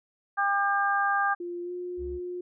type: harmonic tone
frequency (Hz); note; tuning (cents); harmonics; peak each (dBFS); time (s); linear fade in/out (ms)
400; G4; +35; 2 / 3 / 4; -27 / -27 / -27; 0.37-1.35; 20
type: tone with pitch glide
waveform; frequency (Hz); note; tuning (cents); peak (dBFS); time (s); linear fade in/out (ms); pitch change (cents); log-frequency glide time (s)
sine; 349.2 to 357.2; F4 to F4; 0 to +39; -32; 1.4-2.41; 5; +39; 1.63-1.72
type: tone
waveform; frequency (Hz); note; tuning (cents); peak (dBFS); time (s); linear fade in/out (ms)
triangle; 68.1; C#2; -30; -35; 1.97-2.2; 50
effects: none